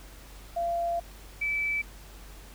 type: tone pair in turn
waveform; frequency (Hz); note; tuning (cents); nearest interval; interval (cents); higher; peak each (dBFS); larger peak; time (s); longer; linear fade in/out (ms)
sine; 685 / 2311; F5 / D7; -34 / -28; octave + major sixth; 2106; second; -26; neither; 0.56-1 / 1.41-1.82; first; 10
effects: added 48 Hz sine -46 dBFS peak until 2.54 s + pink hiss -51 dBFS RMS until 2.54 s